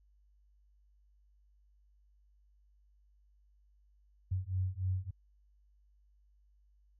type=beating tone pair; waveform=sine; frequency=91.6 / 95 Hz; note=F#2 / F#2; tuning=-17 / +46 cents; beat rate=3.4 Hz; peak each=-35 / -35 dBFS; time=4.31-5.11 s; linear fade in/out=10 ms; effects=added 50 Hz sine -64 dBFS peak until 6.99 s